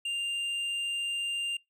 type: tone with hard clipping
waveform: sine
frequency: 2794 Hz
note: F7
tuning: in tune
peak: -31 dBFS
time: 0.05-1.57 s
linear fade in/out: 5 ms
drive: 5 dB
effects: noise-tail reverb RT60 0.2 s tail -25 dB re dry